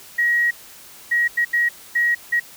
sine tone bursts at uneven times, 1900 Hz, A#6, 33 cents sharp, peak -15 dBFS, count 6, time 0.18-0.51 / 1.11-1.28 / 1.37-1.45 / 1.53-1.69 / 1.95-2.15 / 2.32-2.4 s, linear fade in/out 10 ms, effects white hiss -43 dBFS RMS until 2.56 s

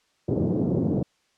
pink band-pass noise, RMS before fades -24 dBFS, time 0.28-1.03 s, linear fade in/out 5 ms, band 110 to 470 Hz, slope 24 dB/octave, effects white hiss -67 dBFS RMS until 1.37 s + low-pass 6000 Hz 12 dB/octave

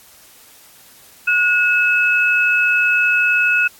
sine tone pair together, 1451.9 / 2587 Hz, F#6 / E7, -33 / -33 cents, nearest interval minor seventh, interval 1000 cents, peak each -15 dBFS, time 1.27-3.68 s, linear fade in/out 10 ms, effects white hiss -46 dBFS RMS until 3.79 s + AAC 64 kbps

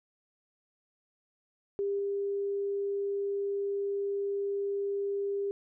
sine tone pair in turn, 400 / 400 Hz, G4 / G4, +35 / +35 cents, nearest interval unison, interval 0 cents, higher neither, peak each -28 / -29 dBFS, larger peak first, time 1.79-1.99 / 1.99-5.51 s, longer second, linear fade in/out 0 ms, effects none

